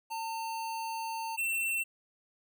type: tone pair in turn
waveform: square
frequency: 900 / 2697 Hz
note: A5 / E7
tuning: +39 / +39 cents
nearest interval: octave + perfect fifth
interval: 1900 cents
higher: second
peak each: -35 / -30 dBFS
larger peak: second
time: 0.1-1.37 / 1.37-1.84 s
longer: first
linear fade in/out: 20 ms
effects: none